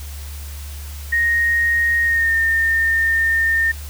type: tone with pitch glide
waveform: sine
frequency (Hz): 1864.7 to 1817.9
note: A#6 to A#6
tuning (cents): 0 to -44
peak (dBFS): -14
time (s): 1.12-3.72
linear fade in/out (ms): 10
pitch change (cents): -44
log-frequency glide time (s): 2.03-2.36
effects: added 72 Hz sine -29 dBFS peak until 3.89 s + white hiss -39 dBFS RMS until 3.89 s